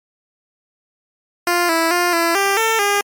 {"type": "tone with pitch steps", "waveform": "10% pulse", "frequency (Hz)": [349.6, 329, 352.1, 336.1, 395.4, 448.2, 405.7], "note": ["F4", "E4", "F4", "E4", "G4", "A4", "G#4"], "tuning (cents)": [2, -3, 14, 34, 15, 32, -41], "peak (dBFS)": -6, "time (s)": [1.47, 3.01], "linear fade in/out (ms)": 2, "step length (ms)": 220, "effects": ["MP3 96 kbps"]}